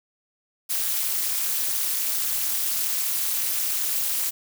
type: noise with amplitude modulation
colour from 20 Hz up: blue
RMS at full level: -21 dBFS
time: 0.69-4.31 s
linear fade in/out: 20 ms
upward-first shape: sine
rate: 265 Hz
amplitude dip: 100%
effects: none